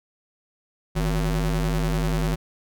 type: ring-modulated tone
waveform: 45% pulse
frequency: 103.2 Hz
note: G#2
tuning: 10 cents flat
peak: -18 dBFS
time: 0.95-2.36 s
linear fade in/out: 20 ms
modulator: 56.7 Hz
effects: none